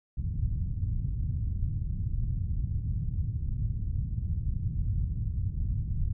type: low-pass noise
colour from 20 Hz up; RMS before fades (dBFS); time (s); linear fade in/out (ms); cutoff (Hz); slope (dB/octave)
white; -30; 0.17-6.13; 10; 120; 24
effects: none